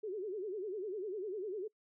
sine tone with vibrato, 398.1 Hz, G4, 27 cents sharp, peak -37 dBFS, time 0.03-1.68 s, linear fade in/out 10 ms, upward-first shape sine, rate 10 Hz, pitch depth 180 cents each way, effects noise-tail reverb RT60 0.1 s tail -24 dB re dry

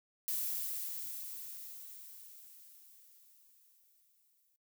violet noise with exponential decay, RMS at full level -35 dBFS, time 0.28-4.56 s, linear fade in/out 0 ms, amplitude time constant 930 ms, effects noise-tail reverb RT60 0.1 s tail -18 dB re dry

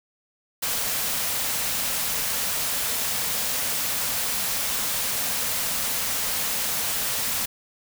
white band-stop noise, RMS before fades -26 dBFS, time 0.62-7.46 s, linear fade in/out 10 ms, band 300 to 420 Hz, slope 96 dB/octave, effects none

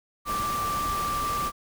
sine tone in noise, 1174.7 Hz, D6, in tune, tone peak -26 dBFS, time 0.25-1.52 s, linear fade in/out 50 ms, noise pink, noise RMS -34 dBFS, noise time 0.25-1.52 s, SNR +5 dB, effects none

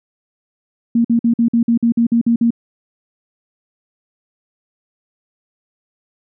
sine tone bursts, 233.2 Hz, A#3, 1 cent sharp, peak -10 dBFS, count 11, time 0.95-2.506 s, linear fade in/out 5 ms, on 96 ms, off 50 ms, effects none

